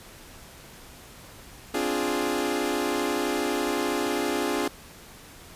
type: chord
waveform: sawtooth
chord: D half-diminished seventh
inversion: third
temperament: equal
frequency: 261.6 / 293.7 / 349.2 / 415.3 Hz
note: C4 / D4 / F4 / Ab4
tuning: 0 / 0 / 0 / 0 cents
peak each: -28 / -26 / -26 / -26 dBFS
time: 1.74-4.68 s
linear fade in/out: 5 ms
effects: pink hiss -47 dBFS RMS until 5.55 s + resampled to 32000 Hz